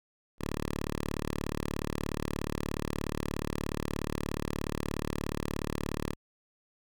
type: tone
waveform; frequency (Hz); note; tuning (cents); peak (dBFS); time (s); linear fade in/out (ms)
5% pulse; 36.85; D1; +7; -21; 0.38-6.16; 50
effects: none